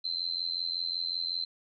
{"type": "tone with amplitude modulation", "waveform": "sine", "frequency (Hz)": 4100, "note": "C8", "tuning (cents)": -36, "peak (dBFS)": -26, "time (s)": [0.04, 1.45], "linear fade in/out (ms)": 10, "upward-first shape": "sine", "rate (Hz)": 85.4, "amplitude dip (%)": 95, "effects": []}